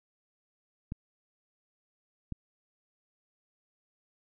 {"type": "clicks", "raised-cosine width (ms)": 5, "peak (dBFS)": -23, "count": 2, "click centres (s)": [0.921, 2.323], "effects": []}